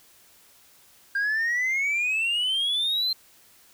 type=exponential sweep; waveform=sine; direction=up; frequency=1594 to 4160 Hz; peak=-20 dBFS; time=1.15-3.13 s; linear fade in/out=5 ms; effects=tanh soft clip ceiling -21 dBFS + white hiss -56 dBFS RMS until 3.73 s